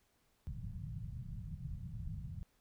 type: low-pass noise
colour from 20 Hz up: white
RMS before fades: -44 dBFS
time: 0.47-2.43 s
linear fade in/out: 0 ms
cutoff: 170 Hz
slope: 48 dB/octave
effects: pink hiss -75 dBFS RMS until 2.6 s